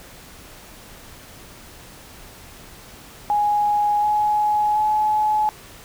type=tone with pitch steps; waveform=sine; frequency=830.6 / 841.2 / 852 Hz; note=G#5 / G#5 / G#5; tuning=0 / +22 / +44 cents; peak=-16 dBFS; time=3.3-5.49 s; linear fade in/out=0 ms; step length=730 ms; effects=pink hiss -43 dBFS RMS until 5.84 s